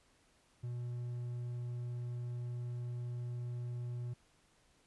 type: tone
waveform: triangle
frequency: 121.3 Hz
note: B2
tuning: 31 cents flat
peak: -36 dBFS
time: 0.63-4.14 s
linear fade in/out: 10 ms
effects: pink hiss -70 dBFS RMS until 4.86 s + resampled to 24000 Hz